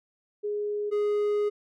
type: tone pair in turn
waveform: sine / triangle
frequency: 415.3 / 415.3 Hz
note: G#4 / G#4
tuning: 0 / 0 cents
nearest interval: unison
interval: 0 cents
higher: neither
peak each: -27 / -21 dBFS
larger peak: second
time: 0.43-0.91 / 0.91-1.5 s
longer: second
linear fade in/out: 20 ms
effects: none